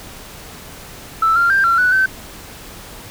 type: tone with pitch steps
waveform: sine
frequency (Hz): 1321 / 1387 / 1582 / 1363 / 1482 / 1538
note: E6 / F6 / G6 / F6 / F#6 / G6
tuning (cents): +3 / -12 / +15 / -43 / +2 / -33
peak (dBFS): -10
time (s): 1.22-2.06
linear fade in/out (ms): 5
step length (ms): 140
effects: tanh soft clip ceiling -6 dBFS + pink hiss -36 dBFS RMS until 3.1 s